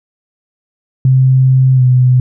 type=tone with pitch glide; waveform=sine; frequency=130.8 to 126.64 Hz; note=C3 to B2; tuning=0 to +44 cents; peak=-5 dBFS; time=1.05-2.2 s; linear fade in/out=2 ms; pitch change=-56 cents; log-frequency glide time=1.75-1.82 s; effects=none